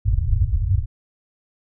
white low-pass noise, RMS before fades -19 dBFS, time 0.05-0.86 s, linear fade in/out 10 ms, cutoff 110 Hz, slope 48 dB/octave, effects none

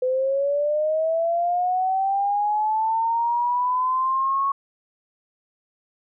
sine linear sweep, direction up, 504 to 1108.7 Hz, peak -19 dBFS, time 0.02-4.52 s, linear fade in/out 5 ms, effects none

